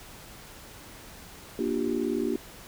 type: chord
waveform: sine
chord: G minor seventh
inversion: first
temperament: just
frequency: 235.2 / 294 / 352.8 / 392 Hz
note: Bb3 / D4 / F4 / G4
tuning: +16 / +2 / +18 / 0 cents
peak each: -31 dBFS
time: 1.59-2.36 s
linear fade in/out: 2 ms
effects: pink hiss -47 dBFS RMS until 2.67 s